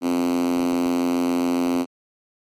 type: tone with high-pass filter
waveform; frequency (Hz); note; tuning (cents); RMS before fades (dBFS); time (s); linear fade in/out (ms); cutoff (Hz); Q
5% pulse; 87.3; F2; 0; -21; 0.01-1.86; 50; 270; 7.6
effects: MP3 64 kbps